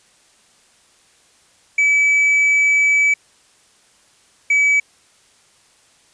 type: tone pair in turn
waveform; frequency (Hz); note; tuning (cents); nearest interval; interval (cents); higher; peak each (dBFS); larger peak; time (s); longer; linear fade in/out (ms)
triangle; 2294 / 2286; D7 / D7; -41 / -47; unison; 6; first; -10; neither; 1.78-3.14 / 4.5-4.8; first; 5
effects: white hiss -54 dBFS RMS until 6.13 s + resampled to 22050 Hz